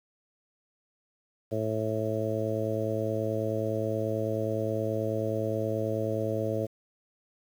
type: harmonic tone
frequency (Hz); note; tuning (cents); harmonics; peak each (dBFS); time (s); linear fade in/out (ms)
109.4; A2; -9; 1 / 2 / 3 / 4 / 5 / 6; -33 / -37 / -35 / -34 / -32 / -36; 1.51-6.67; 20
effects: 9-bit